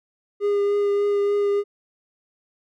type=tone with vibrato; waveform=triangle; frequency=406.7 Hz; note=G#4; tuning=36 cents flat; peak=-16 dBFS; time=0.4-1.64 s; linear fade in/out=50 ms; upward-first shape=triangle; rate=3.4 Hz; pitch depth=15 cents each way; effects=none